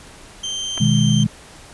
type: tone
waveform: 30% pulse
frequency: 3136 Hz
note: G7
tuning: in tune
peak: -20 dBFS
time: 0.43-1.24 s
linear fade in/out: 10 ms
type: clicks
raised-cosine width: 0.5 ms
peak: -16 dBFS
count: 2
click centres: 0.776 / 0.779 s
type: chord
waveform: sine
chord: G# minor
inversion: first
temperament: equal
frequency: 123.47 / 155.56 / 207.7 Hz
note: B2 / D#3 / G#3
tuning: 0 / 0 / 0 cents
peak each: -17 dBFS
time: 0.8-1.27 s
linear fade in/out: 10 ms
effects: pink hiss -42 dBFS RMS until 1.73 s + resampled to 24000 Hz